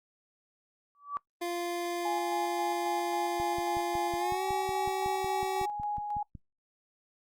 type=tone with exponential growth; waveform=sine; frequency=1150 Hz; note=D6; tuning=37 cents flat; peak=-27 dBFS; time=0.95-1.17 s; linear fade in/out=0 ms; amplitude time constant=46 ms
type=tone with pitch glide; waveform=25% pulse; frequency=347.3 to 380.9 Hz; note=F4 to G4; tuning=-10 to -50 cents; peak=-28 dBFS; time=1.41-5.66 s; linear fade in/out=10 ms; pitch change=+160 cents; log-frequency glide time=4.18-4.43 s
type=tone with tremolo; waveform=sine; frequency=830.6 Hz; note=G#5; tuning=in tune; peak=-30 dBFS; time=2.05-6.23 s; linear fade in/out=5 ms; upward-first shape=square; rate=3.7 Hz; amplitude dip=35%
type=click train; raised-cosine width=5 ms; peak=-31 dBFS; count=17; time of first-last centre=3.4-6.352 s; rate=5.42 Hz
effects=noise-tail reverb RT60 0.1 s tail -21 dB re dry + Opus 48 kbps

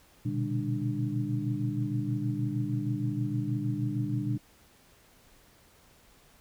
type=tone cluster; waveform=sine; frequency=120.2 / 126.6 / 149.5 / 202.2 / 297.4 Hz; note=B2 / B2 / D3 / G#3 / D4; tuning=-46 / +43 / +31 / -46 / +22 cents; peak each=-32 / -34 / -37 / -36 / -34 dBFS; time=0.25-4.38 s; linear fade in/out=10 ms; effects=pink hiss -60 dBFS RMS until 6.4 s

